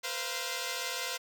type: tone cluster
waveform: 5% pulse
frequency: 478.6 / 519 / 690 Hz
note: A#4 / C5 / F5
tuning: +46 / -14 / -21 cents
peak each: -28 / -25 / -27 dBFS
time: 0.03-1.18 s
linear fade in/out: 20 ms
effects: none